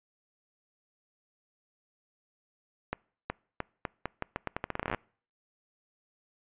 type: accelerating click train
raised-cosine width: 0.5 ms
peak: -16 dBFS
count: 21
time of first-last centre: 2.93-4.947 s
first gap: 370 ms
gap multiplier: 0.82
effects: noise-tail reverb RT60 0.5 s tail -26 dB re dry + resampled to 8000 Hz